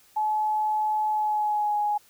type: tone with pitch glide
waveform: sine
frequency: 856 to 833.6 Hz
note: A5 to G#5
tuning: -48 to +6 cents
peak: -22 dBFS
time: 0.16-1.98 s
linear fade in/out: 10 ms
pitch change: -46 cents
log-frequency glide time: 1.1-1.77 s
effects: white hiss -58 dBFS RMS until 2.09 s